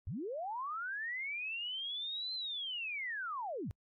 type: linear two-way sweep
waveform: sine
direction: up then down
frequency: 67.2 to 4133 to 67.2 Hz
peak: -37 dBFS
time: 0.07-3.71 s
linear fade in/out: 0 ms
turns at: 2.34 s
effects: noise-tail reverb RT60 0.1 s tail -26 dB re dry + AAC 64 kbps